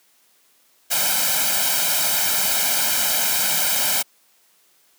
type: noise with comb filter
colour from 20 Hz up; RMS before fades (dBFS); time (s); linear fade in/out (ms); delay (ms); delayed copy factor
white; -20; 0.9-4.03; 20; 1.3; +0.85
effects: white hiss -59 dBFS RMS until 4.98 s + high-pass 200 Hz 12 dB/octave